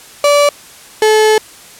35% pulse tone pair in turn, 579 / 432.3 Hz, D5 / A4, -25 / -31 cents, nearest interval perfect fourth, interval 506 cents, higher first, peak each -5 dBFS, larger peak neither, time 0.24-0.49 / 1.02-1.38 s, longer second, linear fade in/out 2 ms, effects white hiss -37 dBFS RMS until 1.79 s + low-pass 11000 Hz 12 dB/octave

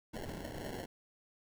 blue noise with sample-and-hold, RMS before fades -43 dBFS, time 0.13-0.86 s, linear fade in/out 10 ms, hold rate 1225 Hz, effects none

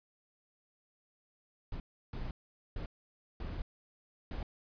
brown noise bursts at uneven times, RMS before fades -39 dBFS, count 5, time 1.72-1.8 / 2.13-2.31 / 2.76-2.86 / 3.4-3.62 / 4.31-4.43 s, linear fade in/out 2 ms, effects resampled to 11025 Hz

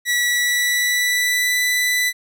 sawtooth tone with pitch glide, 1945 to 1985.9 Hz, B6 to B6, -27 to +9 cents, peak -13 dBFS, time 0.05-2.13 s, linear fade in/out 50 ms, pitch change +36 cents, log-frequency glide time 0.26-1.62 s, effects none

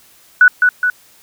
sine tone with echo, 1480 Hz, F#6, in tune, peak -3 dBFS, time 0.41-0.48 s, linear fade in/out 2 ms, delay 210 ms, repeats 2, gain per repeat -4 dB, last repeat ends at 0.9 s, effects white hiss -48 dBFS RMS until 1.22 s

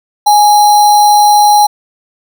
sine tone with sample-and-hold, 832 Hz, G#5, 3 cents sharp, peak -3 dBFS, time 0.26-1.67 s, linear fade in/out 10 ms, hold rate 4900 Hz, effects none

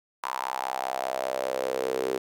sawtooth tone with high-pass filter sweep, 65 Hz, C2, 11 cents flat, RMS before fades -30 dBFS, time 0.23-2.18 s, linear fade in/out 5 ms, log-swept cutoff 1000 to 400 Hz, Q 5.4, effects none

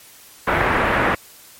white low-pass noise, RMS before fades -18 dBFS, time 0.47-1.15 s, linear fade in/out 5 ms, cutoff 1900 Hz, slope 24 dB/octave, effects white hiss -45 dBFS RMS until 1.59 s + MP3 64 kbps

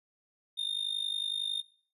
triangle tone with amplitude modulation, 3646 Hz, A#7, 39 cents flat, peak -26 dBFS, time 0.57-1.62 s, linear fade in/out 20 ms, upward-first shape sine, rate 50.9 Hz, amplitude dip 85%, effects noise-tail reverb RT60 0.5 s tail -20 dB re dry + resampled to 32000 Hz

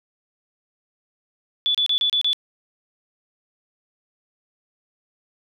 sine tone bursts, 3456 Hz, A7, 32 cents flat, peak -17 dBFS, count 6, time 1.66-2.331 s, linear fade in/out 0 ms, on 86 ms, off 31 ms, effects none

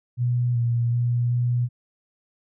sine tone with pitch steps, 122.2 / 118.5 / 120.6 / 121.8 Hz, B2 / A#2 / B2 / B2, -18 / +29 / -41 / -24 cents, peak -19 dBFS, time 0.17-1.69 s, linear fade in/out 50 ms, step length 380 ms, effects none

